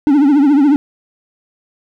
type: tone with vibrato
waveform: triangle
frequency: 285.5 Hz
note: D4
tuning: 49 cents flat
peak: -5 dBFS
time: 0.07-0.76 s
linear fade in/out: 0 ms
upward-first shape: triangle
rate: 14 Hz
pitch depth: 140 cents each way
effects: none